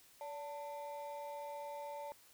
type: ring-modulated tone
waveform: triangle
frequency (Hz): 733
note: F#5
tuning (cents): -16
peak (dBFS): -38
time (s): 0.21-2.12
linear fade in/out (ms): 0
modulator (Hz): 158
effects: white hiss -64 dBFS RMS until 2.33 s